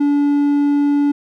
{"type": "tone", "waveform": "triangle", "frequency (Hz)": 287.6, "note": "D4", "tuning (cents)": -36, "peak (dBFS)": -10, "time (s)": [0, 1.12], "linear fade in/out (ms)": 10, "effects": []}